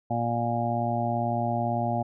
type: harmonic tone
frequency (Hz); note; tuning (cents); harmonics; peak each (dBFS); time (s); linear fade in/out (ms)
117.9; A#2; +20; 1 / 2 / 3 / 5 / 6 / 7; -30 / -31 / -38 / -33 / -29 / -32; 0.1-2.03; 10
effects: none